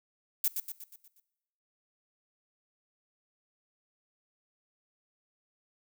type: noise with echo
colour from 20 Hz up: violet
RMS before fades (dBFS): -27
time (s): 0.44-0.48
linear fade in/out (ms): 2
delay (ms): 120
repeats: 6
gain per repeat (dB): -6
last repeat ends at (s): 1.2
effects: noise-tail reverb RT60 1.0 s tail -20 dB re dry